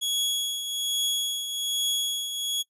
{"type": "tone with tremolo", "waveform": "sawtooth", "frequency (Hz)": 3346, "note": "G#7", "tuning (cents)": 12, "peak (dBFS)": -20, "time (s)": [0.01, 2.63], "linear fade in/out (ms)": 20, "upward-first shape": "triangle", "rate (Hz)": 1.2, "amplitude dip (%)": 60, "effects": ["noise-tail reverb RT60 0.1 s tail -20 dB re dry", "resampled to 32000 Hz"]}